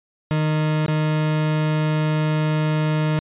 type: tone with dropouts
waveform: 40% pulse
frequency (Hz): 154.3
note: D#3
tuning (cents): -14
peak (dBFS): -17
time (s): 0.31-3.19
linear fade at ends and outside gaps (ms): 0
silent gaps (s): 0.862-0.882
effects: resampled to 8000 Hz